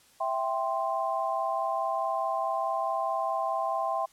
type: chord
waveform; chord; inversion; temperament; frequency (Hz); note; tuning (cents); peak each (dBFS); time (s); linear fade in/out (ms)
sine; C major; first; equal; 659.3 / 784 / 1046.5; E5 / G5 / C6; 0 / 0 / 0; -31; 0.2-4.06; 10
effects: white hiss -60 dBFS RMS until 4.12 s + low-pass 11000 Hz 12 dB/octave